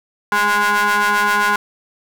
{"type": "ring-modulated tone", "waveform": "35% pulse", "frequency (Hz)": 207.3, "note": "G#3", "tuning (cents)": -3, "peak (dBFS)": -9, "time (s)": [0.32, 1.56], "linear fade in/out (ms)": 2, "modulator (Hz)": 1240, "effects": []}